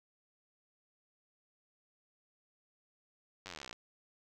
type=slowing click train; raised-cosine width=0.2 ms; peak=-27 dBFS; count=21; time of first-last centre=3.46-3.729 s; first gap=10 ms; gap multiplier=1.03; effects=none